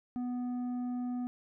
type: tone with tanh clipping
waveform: sine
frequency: 246.9 Hz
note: B3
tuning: in tune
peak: -34 dBFS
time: 0.16-1.27 s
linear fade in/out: 0 ms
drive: 7 dB
effects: none